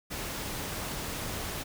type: noise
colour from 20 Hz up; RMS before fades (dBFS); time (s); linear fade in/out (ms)
pink; -36; 0.1-1.64; 20
effects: none